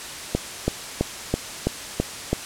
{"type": "click train", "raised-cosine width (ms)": 2, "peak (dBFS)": -6, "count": 7, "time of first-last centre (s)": [0.35, 2.33], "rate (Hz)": 3.03, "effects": ["white hiss -34 dBFS RMS until 2.45 s", "low-pass 9000 Hz 12 dB/octave"]}